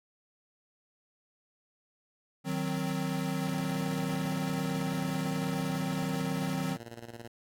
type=chord; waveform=square; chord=C diminished; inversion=first; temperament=equal; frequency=155.56 / 185 / 261.6 Hz; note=Eb3 / Gb3 / C4; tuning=0 / 0 / 0 cents; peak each=-35 / -35 / -36 dBFS; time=2.44-6.78 s; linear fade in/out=50 ms
type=tone with tremolo; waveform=10% pulse; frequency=117 Hz; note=A#2; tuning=7 cents sharp; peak=-33 dBFS; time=3.47-7.28 s; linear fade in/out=10 ms; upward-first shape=square; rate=18 Hz; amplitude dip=70%
effects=AAC 64 kbps